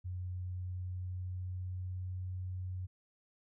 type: tone with pitch glide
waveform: sine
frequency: 90.8 to 91.96 Hz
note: F#2 to F#2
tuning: -32 to -10 cents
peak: -37 dBFS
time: 0.04-2.87 s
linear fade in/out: 20 ms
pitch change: +22 cents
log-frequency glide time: 0.3-2.24 s
effects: none

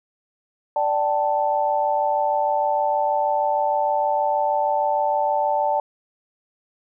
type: chord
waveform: sine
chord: D suspended fourth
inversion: none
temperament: equal with one note detuned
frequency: 587.3 / 773.6 / 880 Hz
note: D5 / G5 / A5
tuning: 0 / -23 / 0 cents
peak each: -23 / -24 / -21 dBFS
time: 0.76-5.8 s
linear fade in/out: 2 ms
effects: none

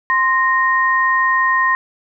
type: tone pair together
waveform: sine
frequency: 1046.5 / 1857.1 Hz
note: C6 / A#6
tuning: 0 / -7 cents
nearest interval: minor seventh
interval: 993 cents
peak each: -15 dBFS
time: 0.1-1.75 s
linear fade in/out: 0 ms
effects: none

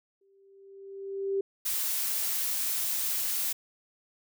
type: tone with exponential growth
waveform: sine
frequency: 392 Hz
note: G4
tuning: in tune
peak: -24 dBFS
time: 0.21-1.41 s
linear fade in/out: 5 ms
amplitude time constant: 260 ms
type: noise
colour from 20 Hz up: blue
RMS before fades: -30 dBFS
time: 1.65-3.53 s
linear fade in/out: 10 ms
effects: none

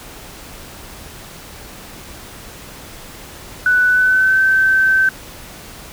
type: tone with pitch glide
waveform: sine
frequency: 1488 to 1544.9 Hz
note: F#6 to G6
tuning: +9 to -26 cents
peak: -10 dBFS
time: 3.66-5.09 s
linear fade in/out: 2 ms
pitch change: +65 cents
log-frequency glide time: 3.88-4.41 s
effects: pink hiss -36 dBFS RMS until 5.92 s

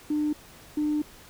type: tone pair in turn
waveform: sine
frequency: 300 / 300 Hz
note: D4 / D4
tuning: +37 / +37 cents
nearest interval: unison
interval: 0 cents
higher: neither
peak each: -22 dBFS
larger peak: neither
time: 0.1-0.33 / 0.77-1.02 s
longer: second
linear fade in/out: 5 ms
effects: tanh soft clip ceiling -19 dBFS + pink hiss -50 dBFS RMS until 1.29 s

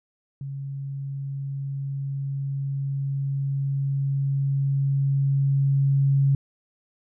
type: tone with level ramp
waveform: sine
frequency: 138 Hz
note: C#3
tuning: 7 cents flat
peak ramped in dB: -30 to -16 dBFS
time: 0.41-6.35 s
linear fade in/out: 2 ms
effects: none

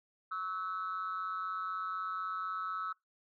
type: tone with amplitude modulation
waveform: sine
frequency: 1302 Hz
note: E6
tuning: 22 cents flat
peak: -30 dBFS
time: 0.31-2.93 s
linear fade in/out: 10 ms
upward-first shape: sine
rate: 184 Hz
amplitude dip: 85%
effects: noise-tail reverb RT60 0.2 s tail -26 dB re dry + tanh soft clip ceiling -29 dBFS

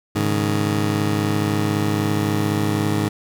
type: chord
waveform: 20% pulse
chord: Ab suspended fourth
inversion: none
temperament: just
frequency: 103.83 / 138.43 / 155.74 Hz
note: Ab2 / Db3 / Eb3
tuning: 0 / -2 / +2 cents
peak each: -16 / -22 / -20 dBFS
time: 0.15-3.09 s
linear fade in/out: 10 ms
effects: none

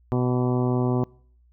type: harmonic tone with a mistuned harmonic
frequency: 124.7 Hz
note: B2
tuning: 17 cents sharp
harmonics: 1 / 2 / 3 / 4 / 5 / 6 / 7 / 8 / 9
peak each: -23 / -25 / -27 / -34 / -35 / -36 / -39 / -38 / -40 dBFS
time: 0.12-1.04 s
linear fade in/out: 0 ms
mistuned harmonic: 9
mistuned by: +38 cents
effects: noise-tail reverb RT60 0.6 s tail -26 dB re dry + added 60 Hz sine -55 dBFS peak until 1.52 s

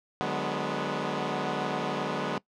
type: chord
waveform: 10% pulse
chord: G# half-diminished seventh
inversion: second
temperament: equal with one note detuned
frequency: 149.57 / 185 / 207.7 / 246.9 Hz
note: D3 / F#3 / G#3 / B3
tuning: +32 / 0 / 0 / 0 cents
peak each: -26 dBFS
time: 0.21-2.38 s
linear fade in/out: 0 ms
effects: noise-tail reverb RT60 0.1 s tail -21 dB re dry + low-pass 4000 Hz 12 dB/octave

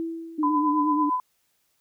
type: tone with exponential decay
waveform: sine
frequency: 329.6 Hz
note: E4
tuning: in tune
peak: -25 dBFS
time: 0-1.02 s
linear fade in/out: 0 ms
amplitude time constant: 220 ms
type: tone with vibrato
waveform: sine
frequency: 299.7 Hz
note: D4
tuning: 35 cents sharp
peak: -22 dBFS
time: 0.38-1.1 s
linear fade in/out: 10 ms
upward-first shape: sine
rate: 8.5 Hz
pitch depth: 47 cents each way
type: tone with tremolo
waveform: sine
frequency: 1006 Hz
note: B5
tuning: 32 cents sharp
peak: -20 dBFS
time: 0.43-1.2 s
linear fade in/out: 2 ms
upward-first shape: sine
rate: 8.9 Hz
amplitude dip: 50%
effects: white hiss -70 dBFS RMS until 1.8 s

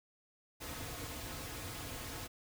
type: noise with comb filter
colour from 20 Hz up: pink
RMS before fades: -44 dBFS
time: 0.6-2.28 s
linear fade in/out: 20 ms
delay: 5.1 ms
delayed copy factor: -0.65
effects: none

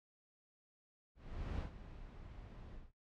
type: noise with ADSR envelope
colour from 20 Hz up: brown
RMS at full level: -39 dBFS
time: 1.15-2.92 s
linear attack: 440 ms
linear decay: 110 ms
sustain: -13 dB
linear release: 180 ms
effects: noise-tail reverb RT60 0.1 s tail -17 dB re dry + low-pass 4000 Hz 12 dB/octave

